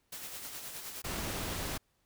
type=noise with tremolo; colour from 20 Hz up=white; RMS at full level=-42 dBFS; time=0.12-1.02 s; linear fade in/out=5 ms; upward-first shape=sine; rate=9.6 Hz; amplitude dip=40%
type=noise; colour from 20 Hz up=pink; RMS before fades=-37 dBFS; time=1.04-1.78 s; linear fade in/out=10 ms
effects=pink hiss -75 dBFS RMS until 2.05 s